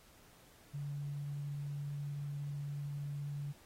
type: tone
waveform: sine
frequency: 143.5 Hz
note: D3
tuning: 40 cents flat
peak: -38 dBFS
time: 0.73-3.53 s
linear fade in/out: 20 ms
effects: pink hiss -63 dBFS RMS until 3.65 s + AAC 48 kbps